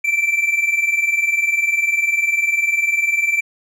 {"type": "tone pair together", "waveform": "triangle", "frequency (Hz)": [2322, 2342], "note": ["D7", "D7"], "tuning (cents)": [-20, -5], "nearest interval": "unison", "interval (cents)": 15, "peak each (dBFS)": [-19, -15], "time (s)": [0.04, 3.41], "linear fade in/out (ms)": 10, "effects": []}